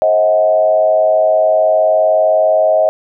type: tone with frequency modulation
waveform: sine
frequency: 634 Hz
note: D#5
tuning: 32 cents sharp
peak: -8 dBFS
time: 0.02-2.89 s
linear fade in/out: 0 ms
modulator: 99.7 Hz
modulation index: 0.73
effects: none